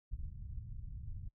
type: low-pass noise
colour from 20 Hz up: pink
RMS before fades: -44 dBFS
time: 0.11-1.29 s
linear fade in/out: 10 ms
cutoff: 120 Hz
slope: 24 dB/octave
effects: noise-tail reverb RT60 0.1 s tail -26 dB re dry